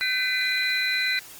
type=tone cluster; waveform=sine; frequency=1533 / 2014 / 2417 / 4032 Hz; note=G6 / B6 / D7 / B7; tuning=-39 / +33 / +49 / +35 cents; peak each=-29 / -26 / -29 / -27 dBFS; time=0.01-1.19 s; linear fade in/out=0 ms; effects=white hiss -44 dBFS RMS until 1.39 s + Opus 24 kbps